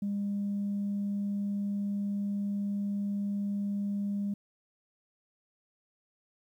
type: tone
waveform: sine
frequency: 201.9 Hz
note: G#3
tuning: 49 cents flat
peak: -28 dBFS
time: 0.02-4.34 s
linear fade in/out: 5 ms
effects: tanh soft clip ceiling -26 dBFS + 11-bit